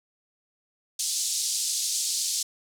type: band-pass noise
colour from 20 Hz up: white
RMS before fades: -28 dBFS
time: 0.99-2.43 s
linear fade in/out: 5 ms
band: 4100 to 8800 Hz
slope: 24 dB/octave
effects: none